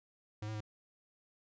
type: tone with pitch steps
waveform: square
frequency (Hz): 106 / 109 / 106.5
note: G#2 / A2 / G#2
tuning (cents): +36 / -16 / +44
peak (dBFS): -39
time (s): 0.42-0.606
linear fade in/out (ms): 5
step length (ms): 62
effects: resampled to 16000 Hz